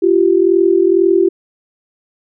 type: tone pair together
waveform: sine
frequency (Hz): 344 / 386.1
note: F4 / G4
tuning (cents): -26 / -26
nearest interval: major second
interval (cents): 200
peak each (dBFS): -11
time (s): 0.02-1.29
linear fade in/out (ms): 10
effects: none